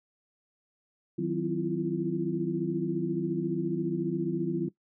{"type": "tone cluster", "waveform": "sine", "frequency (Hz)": [156.8, 185.3, 258.2, 327.1, 341.6], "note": ["D#3", "F#3", "C4", "E4", "F4"], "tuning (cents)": [14, 3, -23, -13, -38], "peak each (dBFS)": [-34, -33, -36, -36, -31], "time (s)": [1.18, 4.69], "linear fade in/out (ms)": 10, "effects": ["noise-tail reverb RT60 0.1 s tail -18 dB re dry"]}